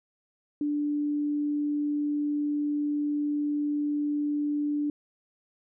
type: tone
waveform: sine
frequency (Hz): 293.7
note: D4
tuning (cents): 0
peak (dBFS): -25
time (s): 0.61-4.9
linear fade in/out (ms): 2
effects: none